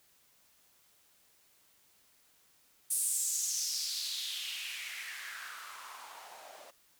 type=noise with band-pass filter sweep; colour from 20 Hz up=blue; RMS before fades=-38 dBFS; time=2.9-6.71 s; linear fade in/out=10 ms; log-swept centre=9800 to 570 Hz; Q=3.7; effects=white hiss -67 dBFS RMS until 6.99 s